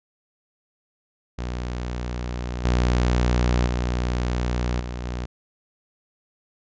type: tone with level steps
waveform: sawtooth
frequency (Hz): 60.8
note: B1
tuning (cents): -26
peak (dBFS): -23 / -14 / -18 / -25 / -23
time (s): 1.38-5.26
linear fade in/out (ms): 10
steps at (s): 2.65 / 3.66 / 4.8 / 5.04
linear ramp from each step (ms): 2
effects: resampled to 16000 Hz